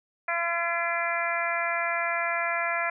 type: harmonic tone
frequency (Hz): 340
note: F4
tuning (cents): -46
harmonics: 2 / 3 / 4 / 5 / 6 / 7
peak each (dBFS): -31 / -34 / -32 / -32 / -32 / -33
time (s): 0.28-2.9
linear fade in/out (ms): 5
effects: none